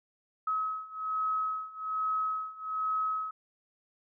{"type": "beating tone pair", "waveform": "sine", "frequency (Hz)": [1279, 1280.2], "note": ["D#6", "D#6"], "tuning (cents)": [47, 49], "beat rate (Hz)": 1.2, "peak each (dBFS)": [-34, -32], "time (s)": [0.47, 3.31], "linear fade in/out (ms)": 5, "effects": []}